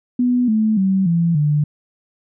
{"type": "tone with pitch steps", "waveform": "sine", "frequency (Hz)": [246.9, 217.4, 191.49, 168.64, 148.51], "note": ["B3", "A3", "G3", "E3", "D3"], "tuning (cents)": [0, -21, -40, 40, 20], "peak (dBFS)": -13, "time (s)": [0.19, 1.64], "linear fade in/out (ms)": 5, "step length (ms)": 290, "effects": []}